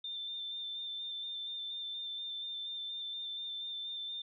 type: tone with vibrato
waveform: sine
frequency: 3575 Hz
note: A7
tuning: 27 cents sharp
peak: -38 dBFS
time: 0.04-4.22 s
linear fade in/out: 5 ms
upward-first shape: square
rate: 4.2 Hz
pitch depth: 15 cents each way
effects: none

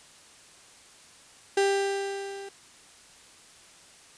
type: tone with level ramp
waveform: 35% pulse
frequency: 395.2 Hz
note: G4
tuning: 14 cents sharp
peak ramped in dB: -18 to -37 dBFS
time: 1.57-2.49 s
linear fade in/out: 5 ms
effects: white hiss -53 dBFS RMS until 4.17 s + resampled to 22050 Hz

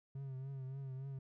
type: tone with vibrato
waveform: triangle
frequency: 134 Hz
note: C3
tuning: 42 cents sharp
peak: -40 dBFS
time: 0.15-1.19 s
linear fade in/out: 5 ms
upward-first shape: triangle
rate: 3.5 Hz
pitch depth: 62 cents each way
effects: none

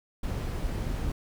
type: noise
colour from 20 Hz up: brown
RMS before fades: -31 dBFS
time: 0.23-1.12 s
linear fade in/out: 5 ms
effects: none

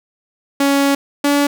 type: tone pair in turn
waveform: sawtooth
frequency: 279.1 / 286.3 Hz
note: C#4 / D4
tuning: +12 / -44 cents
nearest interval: unison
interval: 44 cents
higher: second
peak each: -8 dBFS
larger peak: neither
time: 0.6-0.95 / 1.24-1.47 s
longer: first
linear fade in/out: 5 ms
effects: none

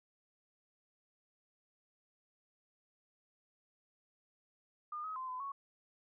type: tone with pitch steps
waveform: sine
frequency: 1213 / 1270 / 1036 / 1014 / 1109 Hz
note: D#6 / D#6 / C6 / B5 / C#6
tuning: -44 / +35 / -17 / +45 / 0 cents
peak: -39 dBFS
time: 4.92-5.52 s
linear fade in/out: 5 ms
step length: 120 ms
effects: none

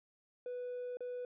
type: tone with dropouts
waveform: triangle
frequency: 493.9 Hz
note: B4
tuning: in tune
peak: -36 dBFS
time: 0.46-1.25 s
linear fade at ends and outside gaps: 2 ms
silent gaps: 0.971-1.006 s
effects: tanh soft clip ceiling -34 dBFS + resampled to 8000 Hz

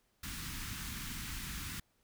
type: band-stop noise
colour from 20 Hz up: pink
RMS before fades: -42 dBFS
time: 0.23-1.8 s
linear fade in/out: 5 ms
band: 260 to 1200 Hz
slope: 24 dB/octave
effects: pink hiss -75 dBFS RMS until 2.03 s

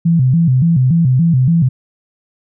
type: tone with vibrato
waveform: sine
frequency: 146.83 Hz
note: D3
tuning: in tune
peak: -8 dBFS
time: 0.05-1.69 s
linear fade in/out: 10 ms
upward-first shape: square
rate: 3.5 Hz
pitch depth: 230 cents each way
effects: none

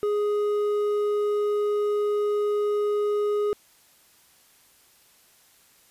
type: tone with hard clipping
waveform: sine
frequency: 415.3 Hz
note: G#4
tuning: in tune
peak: -23 dBFS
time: 0.03-3.53 s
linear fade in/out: 0 ms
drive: 5 dB
effects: white hiss -58 dBFS RMS until 5.9 s + resampled to 32000 Hz

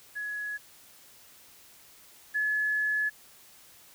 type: tone pair in turn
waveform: sine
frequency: 1684 / 1708.5 Hz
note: G#6 / G#6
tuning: +24 / +49 cents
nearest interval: unison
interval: 25 cents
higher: second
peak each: -32 / -25 dBFS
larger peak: second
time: 0.15-0.58 / 2.34-3.1 s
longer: second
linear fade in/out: 20 ms
effects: white hiss -55 dBFS RMS until 3.94 s

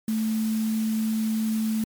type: tone in noise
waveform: sine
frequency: 220 Hz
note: A3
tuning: in tune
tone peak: -22 dBFS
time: 0.08-1.84 s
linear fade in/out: 2 ms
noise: white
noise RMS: -40 dBFS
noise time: 0.08-1.84 s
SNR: +15 dB
effects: MP3 96 kbps

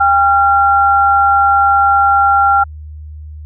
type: tone pair together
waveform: sine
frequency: 798.7 / 1375 Hz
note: G5 / F6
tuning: +32 / -27 cents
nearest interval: major sixth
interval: 941 cents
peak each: -10 dBFS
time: 0-2.64 s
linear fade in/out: 10 ms
effects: added 76 Hz sine -27 dBFS peak until 3.45 s

